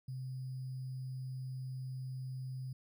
sine tone with sample-and-hold, 130 Hz, C3, 11 cents flat, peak -39 dBFS, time 0.08-2.73 s, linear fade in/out 5 ms, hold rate 4900 Hz, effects none

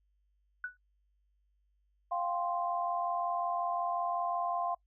sine tone with exponential decay, 1480 Hz, F#6, in tune, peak -31 dBFS, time 0.64-0.77 s, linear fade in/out 2 ms, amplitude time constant 28 ms
sine chord, F suspended second, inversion none, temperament equal, 698.5 / 784 / 1046.5 Hz, F5 / G5 / C6, 0 / 0 / 0 cents, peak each -33 / -39 / -35 dBFS, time 2.11-4.75 s, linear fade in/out 10 ms
effects noise-tail reverb RT60 0.1 s tail -24 dB re dry + added 50 Hz sine -70 dBFS peak until 4.86 s

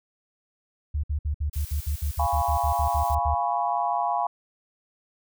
sine tone bursts, 74 Hz, D2, 14 cents sharp, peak -23 dBFS, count 16, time 0.94-3.346 s, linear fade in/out 10 ms, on 96 ms, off 58 ms
blue noise, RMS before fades -41 dBFS, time 1.53-3.15 s, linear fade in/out 5 ms
sine chord, C# dominant seventh, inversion first, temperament equal with one note detuned, 698.5 / 823.9 / 987.8 / 1108.7 Hz, E#5 / G#5 / B5 / C#6, 0 / -14 / 0 / 0 cents, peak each -27 / -27 / -28 / -32 dBFS, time 2.19-4.27 s, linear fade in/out 5 ms
effects none

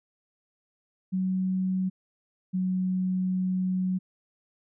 sine tone pair in turn, 186.9 / 185.18 Hz, F#3 / F#3, +18 / +2 cents, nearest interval unison, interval 16 cents, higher first, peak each -24 dBFS, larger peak neither, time 1.12-1.9 / 2.53-3.99 s, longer second, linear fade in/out 20 ms, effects none

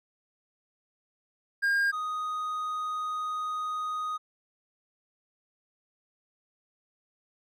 triangle tone pair in turn, 1613 / 1245.6 Hz, G6 / D#6, +49 / +2 cents, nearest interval major third, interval 447 cents, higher first, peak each -21 / -28 dBFS, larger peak first, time 1.62-1.92 / 1.92-4.18 s, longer second, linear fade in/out 20 ms, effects none

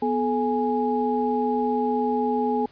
sine tone cluster, 246.8 / 431.1 / 830 Hz, B3 / A4 / G#5, -1 / -35 / -1 cents, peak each -25 dBFS, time 0.02-2.66 s, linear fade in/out 5 ms, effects pink hiss -54 dBFS RMS until 2.71 s + resampled to 11025 Hz

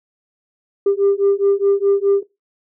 sine beating tone pair, 395.8 / 400.6 Hz, G4 / G4, +17 / +38 cents, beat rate 4.8 Hz, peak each -15 dBFS, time 0.86-2.23 s, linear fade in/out 5 ms, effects noise-tail reverb RT60 0.2 s tail -18 dB re dry + tanh soft clip ceiling -8 dBFS

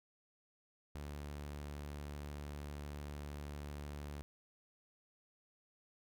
sawtooth tone, 72.9 Hz, D2, 12 cents flat, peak -40 dBFS, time 0.95-4.22 s, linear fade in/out 0 ms, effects none

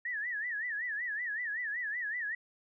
sine tone with vibrato, 1818 Hz, A#6, 44 cents flat, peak -33 dBFS, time 0.05-2.35 s, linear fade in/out 5 ms, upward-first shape sine, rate 5.3 Hz, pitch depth 160 cents each way, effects none

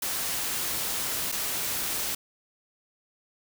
white noise with dropouts, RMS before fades -30 dBFS, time 0.02-2.15 s, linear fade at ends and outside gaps 5 ms, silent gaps 1.318-1.323 s, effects none

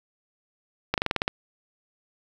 slowing click train, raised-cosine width 0.3 ms, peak -7 dBFS, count 8, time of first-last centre 0.94-1.279 s, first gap 38 ms, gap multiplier 1.08, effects 7-bit

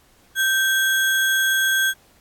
sine tone with sample-and-hold, 1564 Hz, G6, 4 cents flat, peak -16 dBFS, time 0.35-1.94 s, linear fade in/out 50 ms, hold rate 4900 Hz, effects pink hiss -56 dBFS RMS until 2.2 s + AAC 64 kbps

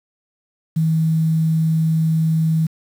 sine tone with quantisation, 160.3 Hz, E3, 48 cents flat, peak -14 dBFS, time 0.76-2.67 s, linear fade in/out 10 ms, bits 7, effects none

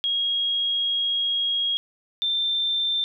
sine tone pair in turn, 3282 / 3572 Hz, G#7 / A7, -21 / +25 cents, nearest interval minor second, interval 146 cents, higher second, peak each -21 dBFS, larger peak neither, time 0.04-1.77 / 2.22-3.04 s, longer first, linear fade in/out 0 ms, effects none

